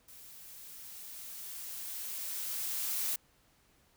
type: noise with level ramp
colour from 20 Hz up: blue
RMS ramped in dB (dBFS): -53 to -33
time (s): 0.08-3.16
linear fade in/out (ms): 5
effects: pink hiss -68 dBFS RMS until 3.96 s